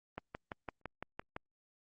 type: click train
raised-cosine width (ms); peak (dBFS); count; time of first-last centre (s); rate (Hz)
0.5; -25; 8; 0.18-1.364; 5.91
effects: Opus 24 kbps